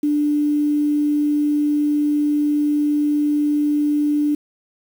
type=tone with quantisation; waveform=sine; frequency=295.3 Hz; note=D4; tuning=10 cents sharp; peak=-15 dBFS; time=0.03-4.35 s; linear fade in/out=5 ms; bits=7; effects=none